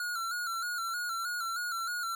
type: tone with vibrato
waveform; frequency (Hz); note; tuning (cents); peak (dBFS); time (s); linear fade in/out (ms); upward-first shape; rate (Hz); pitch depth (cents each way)
square; 1396.9; F6; 0; -33; 0-2.15; 2; square; 3.2; 55
effects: none